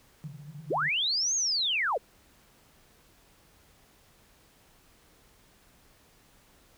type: band-pass noise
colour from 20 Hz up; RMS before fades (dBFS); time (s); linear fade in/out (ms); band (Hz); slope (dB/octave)
white; -43; 0.24-0.89; 0; 140 to 160; 96
type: linear two-way sweep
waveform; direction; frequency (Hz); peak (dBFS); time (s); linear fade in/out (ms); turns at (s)
sine; up then down; 250 to 6645 to 391.1; -25; 0.7-1.98; 10; 1.35
effects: pink hiss -61 dBFS RMS until 6.77 s